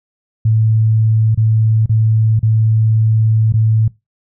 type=tone with dropouts; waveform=sine; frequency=110.4 Hz; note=A2; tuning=6 cents sharp; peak=-9 dBFS; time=0.45-3.88 s; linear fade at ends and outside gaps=5 ms; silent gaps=1.347-1.374 / 1.86-1.894 / 2.393-2.429 / 3.524-3.538 s; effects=noise-tail reverb RT60 0.2 s tail -20 dB re dry